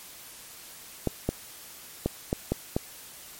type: clicks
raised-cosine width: 2 ms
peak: -11 dBFS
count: 6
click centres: 1.073 / 1.29 / 2.06 / 2.329 / 2.52 / 2.765 s
effects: white hiss -46 dBFS RMS until 3.39 s + MP3 64 kbps